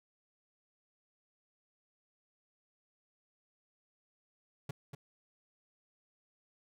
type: tone with echo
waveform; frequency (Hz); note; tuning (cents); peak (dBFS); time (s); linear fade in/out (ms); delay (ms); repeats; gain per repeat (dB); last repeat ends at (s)
45% pulse; 140; C#3; +18; -36; 4.69-4.71; 5; 240; 1; -7; 4.95
effects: none